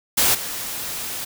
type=noise with level steps; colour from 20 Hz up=white; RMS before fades=-17 / -29 dBFS; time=0.17-1.25 s; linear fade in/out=10 ms; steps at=0.34 s; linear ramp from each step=10 ms; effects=none